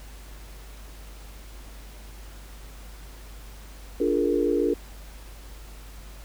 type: chord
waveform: sine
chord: Bb dominant seventh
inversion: first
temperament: just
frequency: 291.4 / 349.6 / 419.5 / 466.2 Hz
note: D4 / F4 / Ab4 / Bb4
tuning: -13 / +2 / +17 / 0 cents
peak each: -26 dBFS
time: 4-4.74 s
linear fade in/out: 5 ms
effects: added 50 Hz sine -41 dBFS peak until 6.24 s + pink hiss -49 dBFS RMS until 6.24 s